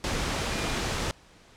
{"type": "tone in noise", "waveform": "sine", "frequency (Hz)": 2420, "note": "D#7", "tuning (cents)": -49, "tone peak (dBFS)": -40, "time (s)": [0.51, 0.73], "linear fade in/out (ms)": 0, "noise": "pink", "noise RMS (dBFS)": -29, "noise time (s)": [0.04, 1.11], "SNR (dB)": -14, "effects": ["pink hiss -55 dBFS RMS until 1.56 s", "low-pass 7000 Hz 12 dB/octave"]}